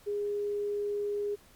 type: tone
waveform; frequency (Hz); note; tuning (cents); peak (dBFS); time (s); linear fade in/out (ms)
sine; 410.8; G#4; -19; -29; 0.06-1.36; 20
effects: pink hiss -59 dBFS RMS until 1.55 s + MP3 96 kbps